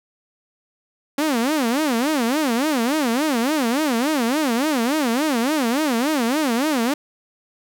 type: tone with vibrato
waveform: sawtooth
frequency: 267.5 Hz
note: C4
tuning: 38 cents sharp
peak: -14 dBFS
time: 1.18-6.94 s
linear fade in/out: 5 ms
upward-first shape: sine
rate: 3.5 Hz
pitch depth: 290 cents each way
effects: none